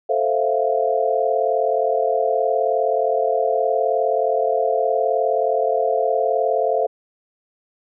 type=chord; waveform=sine; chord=F major seventh; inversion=first; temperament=equal; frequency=440 / 523.3 / 659.3 / 698.5 Hz; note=A4 / C5 / E5 / F5; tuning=0 / 0 / 0 / 0 cents; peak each=-22 dBFS; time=0.09-6.87 s; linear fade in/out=10 ms; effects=none